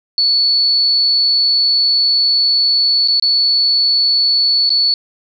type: tone with dropouts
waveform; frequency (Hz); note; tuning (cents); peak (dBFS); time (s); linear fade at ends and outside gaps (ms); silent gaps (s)
sine; 4435; C#8; 0; -10; 0.18-4.94; 1; 3.076-3.083 / 3.198-3.224 / 4.693-4.703
effects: none